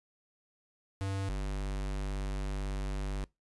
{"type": "tone pair in turn", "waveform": "square", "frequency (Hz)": [97.4, 49.01], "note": ["G2", "G1"], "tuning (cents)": [-11, 0], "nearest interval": "octave", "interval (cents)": 1189, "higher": "first", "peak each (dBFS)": [-33, -33], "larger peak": "neither", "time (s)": [[1.01, 1.29], [1.29, 3.24]], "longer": "second", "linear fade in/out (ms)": 0, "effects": ["noise-tail reverb RT60 0.2 s tail -23 dB re dry", "resampled to 24000 Hz"]}